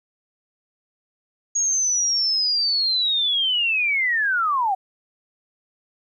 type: linear sweep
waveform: sine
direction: down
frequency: 6640 to 735 Hz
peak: -18 dBFS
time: 1.55-4.75 s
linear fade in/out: 10 ms
effects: 10-bit